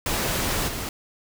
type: noise with level steps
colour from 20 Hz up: pink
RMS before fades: -25 / -31 dBFS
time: 0.06-0.89 s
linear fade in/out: 2 ms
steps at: 0.67 s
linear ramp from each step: 20 ms
effects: none